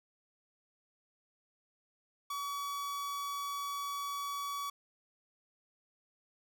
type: tone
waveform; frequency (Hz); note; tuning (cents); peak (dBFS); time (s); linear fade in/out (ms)
45% pulse; 1136; C#6; +42; -36; 2.3-4.7; 5
effects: none